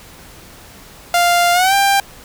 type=tone with pitch glide; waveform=sawtooth; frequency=698 to 792.6 Hz; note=F5 to G5; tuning=-1 to +19 cents; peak=-7 dBFS; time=1.14-2 s; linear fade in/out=2 ms; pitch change=+220 cents; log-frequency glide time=1.53-1.74 s; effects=pink hiss -40 dBFS RMS until 2.24 s